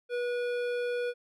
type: tone with hard clipping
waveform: sine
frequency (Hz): 486.1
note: B4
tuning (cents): -28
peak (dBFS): -31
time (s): 0.09-1.14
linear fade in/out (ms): 50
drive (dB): 13
effects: none